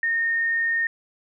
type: tone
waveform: sine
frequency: 1837 Hz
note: A#6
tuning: 26 cents flat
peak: -20 dBFS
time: 0.03-0.87 s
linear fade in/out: 2 ms
effects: none